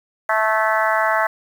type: harmonic tone with a mistuned harmonic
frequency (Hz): 218.7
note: A3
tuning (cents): -10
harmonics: 3 / 4 / 5 / 6 / 7 / 8 / 9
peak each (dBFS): -21 / -22 / -23 / -24 / -24 / -25 / -26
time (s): 0.29-1.27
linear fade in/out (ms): 5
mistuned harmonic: 8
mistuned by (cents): -16
effects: 7-bit